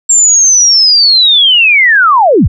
sine linear sweep, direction down, 7459 to 36.2 Hz, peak -3 dBFS, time 0.09-2.48 s, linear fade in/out 10 ms, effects none

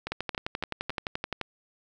two click trains, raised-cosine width 0.3 ms, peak -17 / -14 dBFS, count 4 / 16, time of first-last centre 0.07-0.903 / 0.12-1.413 s, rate 3.6 / 11.6 Hz, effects none

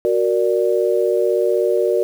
sine chord, Gb augmented, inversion none, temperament equal, 370 / 466.2 / 587.3 Hz, Gb4 / Bb4 / D5, 0 / 0 / 0 cents, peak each -18 / -18 / -20 dBFS, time 0.05-2.03 s, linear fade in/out 0 ms, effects 7-bit

